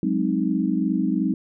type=chord; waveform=sine; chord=Ab dominant seventh; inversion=third; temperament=equal; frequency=185 / 207.7 / 261.6 / 311.1 Hz; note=Gb3 / Ab3 / C4 / Eb4; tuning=0 / 0 / 0 / 0 cents; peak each=-25 dBFS; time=0.03-1.34 s; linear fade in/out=2 ms; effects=none